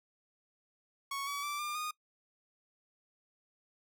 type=tone with pitch steps; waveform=sawtooth; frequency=1108.7 / 1137.9 / 1167.9 / 1198.6 / 1230.2 Hz; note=C#6 / C#6 / D6 / D6 / D#6; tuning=0 / +45 / -10 / +35 / -20 cents; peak=-32 dBFS; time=1.11-1.91 s; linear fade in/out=5 ms; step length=160 ms; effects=noise-tail reverb RT60 0.1 s tail -21 dB re dry